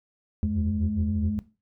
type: tone cluster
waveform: sine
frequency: 79.2 / 84.2 / 91.3 / 211.5 Hz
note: D#2 / E2 / F#2 / G#3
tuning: +31 / +37 / -23 / +32 cents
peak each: -30 / -28 / -30 / -25 dBFS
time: 0.43-1.39 s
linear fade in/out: 0 ms
effects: noise-tail reverb RT60 0.3 s tail -18 dB re dry + tanh soft clip ceiling -16 dBFS